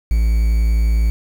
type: tone with quantisation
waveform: triangle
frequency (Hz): 55.6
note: A1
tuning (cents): +19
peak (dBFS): -10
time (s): 0.11-1.1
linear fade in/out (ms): 0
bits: 6
effects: none